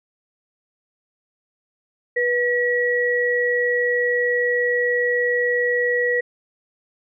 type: tone pair together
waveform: sine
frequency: 488.4 / 1923.4 Hz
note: B4 / B6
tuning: -19 / -46 cents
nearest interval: 2 octaves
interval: 2373 cents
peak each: -20 dBFS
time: 2.16-6.21 s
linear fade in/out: 10 ms
effects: none